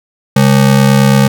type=ring-modulated tone; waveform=square; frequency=170 Hz; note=F3; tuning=46 cents flat; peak=-3 dBFS; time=0.36-1.28 s; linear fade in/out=5 ms; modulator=34.5 Hz; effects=none